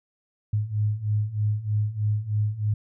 sine beating tone pair, 103.83 / 107.03 Hz, G#2 / A2, 0 / -47 cents, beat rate 3.2 Hz, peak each -27 / -24 dBFS, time 0.53-2.74 s, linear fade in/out 5 ms, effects none

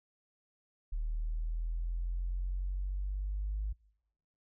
sine exponential sweep, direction up, 38.08 to 51.91 Hz, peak -31 dBFS, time 0.92-3.73 s, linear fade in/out 10 ms, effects noise-tail reverb RT60 0.9 s tail -26 dB re dry + tanh soft clip ceiling -27 dBFS

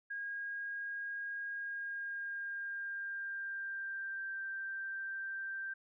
sine tone with pitch glide, 1631 to 1571.8 Hz, G#6 to G6, -32 to +4 cents, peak -38 dBFS, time 0.1-5.74 s, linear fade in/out 10 ms, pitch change -64 cents, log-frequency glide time 1.49-4.42 s, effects none

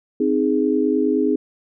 sine chord, Ab major, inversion first, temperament equal, 261.6 / 311.1 / 415.3 Hz, C4 / Eb4 / Ab4, 0 / 0 / 0 cents, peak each -20 dBFS, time 0.2-1.36 s, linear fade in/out 5 ms, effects none

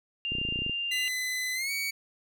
sine tone, 2794 Hz, F7, in tune, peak -29 dBFS, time 0.25-1.08 s, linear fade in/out 0 ms
clicks, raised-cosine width 3 ms, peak -24 dBFS, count 12, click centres 0.32 / 0.352 / 0.385 / 0.415 / 0.451 / 0.488 / 0.524 / 0.559 / 0.59 / 0.62 / 0.664 / 0.696 s
sawtooth tone with pitch glide, 2016 to 2250 Hz, B6 to C#7, +35 to +25 cents, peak -26 dBFS, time 0.91-1.91 s, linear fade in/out 10 ms, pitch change +190 cents, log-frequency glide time 1.54-1.71 s
effects none

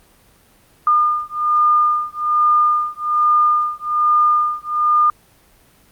sine beating tone pair, 1211 / 1212.2 Hz, D#6 / D#6, -47 / -46 cents, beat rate 1.2 Hz, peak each -16 dBFS, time 0.87-5.1 s, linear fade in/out 2 ms, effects pink hiss -52 dBFS RMS until 5.91 s + Opus 32 kbps

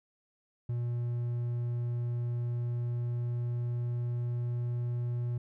triangle tone with pitch glide, 120 to 120.7 Hz, B2 to B2, -49 to -39 cents, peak -28 dBFS, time 0.69-5.38 s, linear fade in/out 5 ms, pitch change +10 cents, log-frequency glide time 2.35-4.99 s, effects none

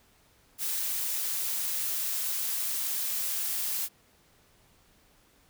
blue noise, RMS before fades -31 dBFS, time 0.58-3.89 s, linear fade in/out 50 ms, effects pink hiss -63 dBFS RMS until 5.49 s

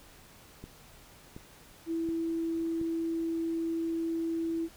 click train, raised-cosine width 3 ms, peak -30 dBFS, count 4, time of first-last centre 0.64-2.814 s, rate 1.38 Hz
sine tone, 329.6 Hz, E4, in tune, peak -29 dBFS, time 1.86-4.69 s, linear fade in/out 50 ms
effects pink hiss -55 dBFS RMS until 4.76 s

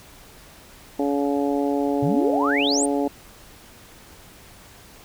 harmonic tone, 141.7 Hz, C#3, 38 cents sharp, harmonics 2 / 3 / 4 / 5 / 6, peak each -22 / -26 / -28 / -30 / -32 dBFS, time 0.99-3.08 s, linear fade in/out 5 ms
sine exponential sweep, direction up, 121.3 to 9397 Hz, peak -21 dBFS, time 2.02-2.86 s, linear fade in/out 10 ms
effects pink hiss -47 dBFS RMS until 5.04 s

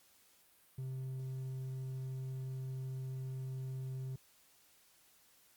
sine tone with hard clipping, 131.1 Hz, C3, 4 cents sharp, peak -40 dBFS, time 0.78-4.16 s, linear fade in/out 5 ms, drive 3 dB, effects white hiss -67 dBFS RMS until 5.56 s + Opus 48 kbps

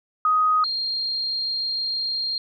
sine tone pair in turn, 1252 / 4211 Hz, D#6 / C8, +10 / +10 cents, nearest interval octave + major sixth, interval 2100 cents, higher second, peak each -16 / -23 dBFS, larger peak first, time 0.25-0.64 / 0.64-2.38 s, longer second, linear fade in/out 2 ms, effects none

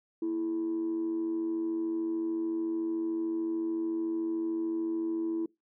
sine tone with amplitude modulation, 329.6 Hz, E4, in tune, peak -25 dBFS, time 0.22-5.46 s, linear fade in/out 5 ms, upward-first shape sine, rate 93.6 Hz, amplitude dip 50%, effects noise-tail reverb RT60 0.2 s tail -23 dB re dry + tanh soft clip ceiling -25 dBFS

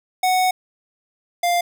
square tone pair in turn, 740 / 698.5 Hz, F#5 / F5, 0 / 0 cents, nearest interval minor second, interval 100 cents, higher first, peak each -16 / -17 dBFS, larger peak first, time 0.23-0.51 / 1.43-1.61 s, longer first, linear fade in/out 5 ms, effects none

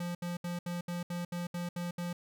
square tone bursts, 174.61 Hz, F3, in tune, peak -35 dBFS, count 10, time 0-2.13 s, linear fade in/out 5 ms, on 150 ms, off 70 ms, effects none

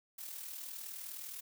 blue noise with amplitude modulation, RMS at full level -43 dBFS, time 0.18-1.41 s, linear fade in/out 10 ms, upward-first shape sine, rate 39.8 Hz, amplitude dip 55%, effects none

